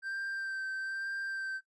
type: tone with vibrato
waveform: triangle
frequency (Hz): 1568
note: G6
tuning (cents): 0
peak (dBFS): -33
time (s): 0.02-1.61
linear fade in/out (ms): 50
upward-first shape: sine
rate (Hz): 1.1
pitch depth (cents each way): 18
effects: noise-tail reverb RT60 0.1 s tail -18 dB re dry + resampled to 24000 Hz